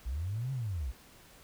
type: linear two-way sweep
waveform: sine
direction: up then down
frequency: 54 to 137.3 to 54 Hz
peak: -32 dBFS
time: 0.05-0.92 s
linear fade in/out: 20 ms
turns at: 0.52 s
effects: pink hiss -57 dBFS RMS until 1.43 s